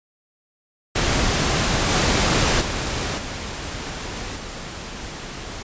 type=noise with level steps; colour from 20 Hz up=pink; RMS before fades=-20 / -18 / -25 / -30 / -33 dBFS; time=0.95-5.63 s; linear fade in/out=10 ms; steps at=1.88 / 2.6 / 3.17 / 4.35 s; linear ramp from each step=20 ms; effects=resampled to 16000 Hz